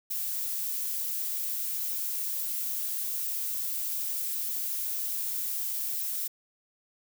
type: noise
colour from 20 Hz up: violet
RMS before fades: -32 dBFS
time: 0.1-6.28 s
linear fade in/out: 10 ms
effects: none